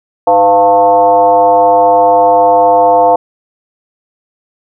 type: tone with frequency modulation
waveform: sine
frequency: 698.5 Hz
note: F5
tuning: in tune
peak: -4 dBFS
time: 0.27-3.16 s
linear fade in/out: 5 ms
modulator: 194 Hz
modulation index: 1.1
effects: none